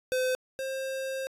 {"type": "tone pair in turn", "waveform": "square", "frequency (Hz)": [512, 531.4], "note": ["C5", "C5"], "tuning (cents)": [-38, 27], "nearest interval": "minor second", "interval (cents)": 65, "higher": "second", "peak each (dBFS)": [-26, -32], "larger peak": "first", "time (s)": [[0.12, 0.35], [0.59, 1.27]], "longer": "second", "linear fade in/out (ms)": 0, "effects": ["resampled to 32000 Hz"]}